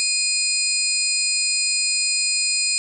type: tone cluster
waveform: sine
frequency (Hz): 2473 / 4198 / 4931 / 7150 / 8150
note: D#7 / C8 / D#8 / A8 / C9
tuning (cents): -11 / +5 / -16 / +27 / -47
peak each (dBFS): -25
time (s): 0-2.78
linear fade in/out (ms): 0
effects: none